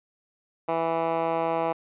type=tone with band-pass filter; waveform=10% pulse; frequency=164.81 Hz; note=E3; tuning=in tune; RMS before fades=-26 dBFS; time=0.68-1.73 s; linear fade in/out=10 ms; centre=760 Hz; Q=1.1; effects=resampled to 8000 Hz